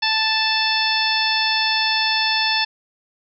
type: harmonic tone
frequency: 880 Hz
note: A5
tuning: in tune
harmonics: 1 / 2 / 3 / 4 / 5 / 6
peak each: -24 / -24 / -24 / -24 / -24 / -24 dBFS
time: 0.02-2.65 s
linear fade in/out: 10 ms
effects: none